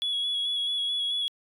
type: tone with vibrato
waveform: sine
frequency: 3366 Hz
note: G#7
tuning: 23 cents sharp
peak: -24 dBFS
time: 0.02-1.28 s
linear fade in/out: 0 ms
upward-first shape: square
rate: 4.6 Hz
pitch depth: 17 cents each way
effects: tanh soft clip ceiling -23 dBFS